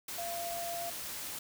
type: tone in noise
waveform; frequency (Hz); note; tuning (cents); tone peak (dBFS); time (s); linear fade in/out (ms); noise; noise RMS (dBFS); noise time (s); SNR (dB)
sine; 687; F5; -29; -37; 0.18-0.9; 5; white; -41; 0.08-1.39; +1
effects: none